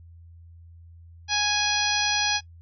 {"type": "harmonic tone", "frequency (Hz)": 830.6, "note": "G#5", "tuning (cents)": 0, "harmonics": [1, 2, 3, 4, 5, 6, 7], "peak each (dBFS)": [-29, -29, -29, -29, -29, -29, -29], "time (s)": [1.28, 2.41], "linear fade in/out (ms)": 50, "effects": ["noise-tail reverb RT60 0.1 s tail -21 dB re dry", "added 84 Hz sine -45 dBFS peak until 2.61 s"]}